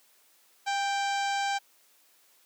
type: harmonic tone with a mistuned harmonic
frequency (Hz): 784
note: G5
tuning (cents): 0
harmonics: 1 / 2 / 3 / 4 / 5 / 6 / 7 / 8 / 9 / 10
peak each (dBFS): -28 / -34 / -38 / -40 / -42 / -44 / -45 / -46 / -47 / -48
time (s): 0.66-1.59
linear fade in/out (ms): 20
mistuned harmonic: 1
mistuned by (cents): +34
effects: white hiss -63 dBFS RMS until 2.45 s + high-pass 300 Hz 12 dB/octave